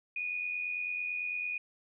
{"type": "tone with amplitude modulation", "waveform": "sine", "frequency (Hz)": 2463, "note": "D#7", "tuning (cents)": -18, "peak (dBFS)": -30, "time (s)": [0.16, 1.58], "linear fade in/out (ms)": 5, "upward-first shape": "sine", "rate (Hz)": 89, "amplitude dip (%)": 55, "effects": []}